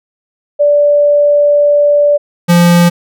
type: tone pair in turn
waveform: sine / square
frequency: 583 / 173.33 Hz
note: D5 / F3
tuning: -13 / -13 cents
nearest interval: octave + major sixth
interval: 2100 cents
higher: first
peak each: -5 dBFS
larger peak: neither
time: 0.59-2.18 / 2.48-2.9 s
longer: first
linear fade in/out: 20 ms
effects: none